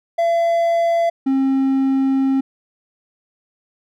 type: tone pair in turn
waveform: triangle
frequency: 676 / 268.3 Hz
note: E5 / C4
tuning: +43 / +44 cents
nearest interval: octave + major third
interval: 1599 cents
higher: first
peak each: -12 dBFS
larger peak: neither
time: 0.18-1.1 / 1.26-2.41 s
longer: second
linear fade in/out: 10 ms
effects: none